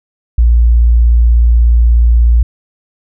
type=tone; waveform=sine; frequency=58.27 Hz; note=A#1; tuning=in tune; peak=-4 dBFS; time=0.38-2.43 s; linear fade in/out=5 ms; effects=none